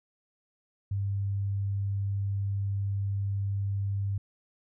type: tone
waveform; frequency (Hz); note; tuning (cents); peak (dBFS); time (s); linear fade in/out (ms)
sine; 99.3; G2; +23; -27; 0.91-4.18; 5
effects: none